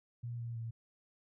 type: tone with pitch steps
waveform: sine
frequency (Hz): 119.1 / 117.3 / 114.5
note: A#2 / A#2 / A#2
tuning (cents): +38 / +11 / -31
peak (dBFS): -38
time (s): 0.23-0.71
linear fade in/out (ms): 10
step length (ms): 160
effects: none